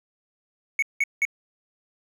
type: tone bursts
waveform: triangle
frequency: 2217 Hz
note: C#7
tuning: in tune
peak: -17 dBFS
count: 3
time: 0.79-1.252 s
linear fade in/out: 2 ms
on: 34 ms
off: 180 ms
effects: none